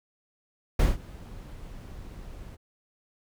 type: noise with ADSR envelope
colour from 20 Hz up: brown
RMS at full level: -19 dBFS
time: 0.79-2.57 s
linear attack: 7 ms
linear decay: 170 ms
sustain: -23 dB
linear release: 29 ms
effects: none